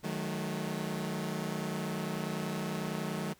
sawtooth chord, D# diminished, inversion none, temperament equal with one note detuned, 155.56 / 185 / 215.8 Hz, D#3 / F#3 / A3, 0 / 0 / -33 cents, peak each -34 dBFS, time 0.03-3.34 s, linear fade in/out 20 ms, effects pink hiss -63 dBFS RMS until 3.39 s

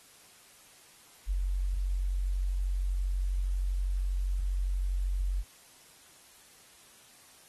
sine tone, 46.25 Hz, F#1, in tune, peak -27 dBFS, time 1.26-5.44 s, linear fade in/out 50 ms, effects white hiss -57 dBFS RMS until 7.48 s + AAC 32 kbps

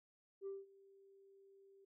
sine tone with ADSR envelope, 392 Hz, G4, in tune, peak -40 dBFS, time 0.41-1.85 s, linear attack 56 ms, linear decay 190 ms, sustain -23 dB, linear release 7 ms, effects tanh soft clip ceiling -40 dBFS

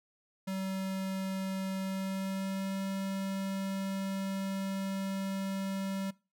square tone with pitch glide, 191.1 to 193.88 Hz, G3 to G3, -44 to -19 cents, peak -34 dBFS, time 0.47-6.11 s, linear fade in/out 10 ms, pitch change +25 cents, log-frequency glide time 1.79-2.83 s, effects noise-tail reverb RT60 0.3 s tail -22 dB re dry

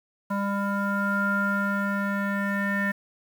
square tone with low-pass filter sweep, 200 Hz, G3, 35 cents sharp, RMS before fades -26 dBFS, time 0.3-2.92 s, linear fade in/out 10 ms, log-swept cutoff 1200 to 1800 Hz, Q 9.3, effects 8-bit

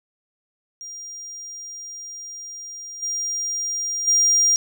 triangle tone with level steps, 5700 Hz, F8, 34 cents sharp, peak -32 / -22 / -13 dBFS, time 0.81-4.56 s, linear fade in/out 0 ms, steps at 3.02 / 4.07 s, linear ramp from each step 10 ms, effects none

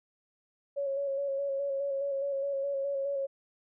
sine tone with vibrato, 554.4 Hz, C#5, in tune, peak -29 dBFS, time 0.76-3.27 s, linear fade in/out 20 ms, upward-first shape square, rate 4.8 Hz, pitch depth 25 cents each way, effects none

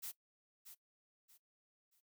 blue noise with echo, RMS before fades -45 dBFS, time 0.02-0.12 s, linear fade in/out 20 ms, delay 630 ms, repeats 3, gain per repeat -10 dB, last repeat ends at 2.01 s, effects noise-tail reverb RT60 0.1 s tail -18 dB re dry

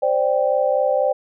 sine chord, C suspended second, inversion none, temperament equal, 523.3 / 587.3 / 784 Hz, C5 / D5 / G5, 0 / 0 / 0 cents, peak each -19 / -19 / -23 dBFS, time 0.02-1.13 s, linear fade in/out 10 ms, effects none

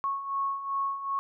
sine beating tone pair, 1099 / 1101.6 Hz, C#6 / C#6, -15 / -11 cents, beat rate 2.6 Hz, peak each -35 / -29 dBFS, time 0.04-1.19 s, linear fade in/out 0 ms, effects none

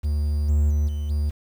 triangle tone with level steps, 74 Hz, D2, 14 cents sharp, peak -18 / -14 / -16 / -22 / -18 dBFS, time 0.03-1.31 s, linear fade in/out 20 ms, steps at 0.48 / 0.69 / 0.87 / 1.09 s, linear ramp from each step 20 ms, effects 8-bit

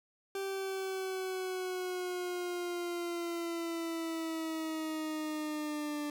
40% pulse linear sweep, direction down, 390.7 to 294.2 Hz, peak -34 dBFS, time 0.35-6.1 s, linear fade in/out 2 ms, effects none

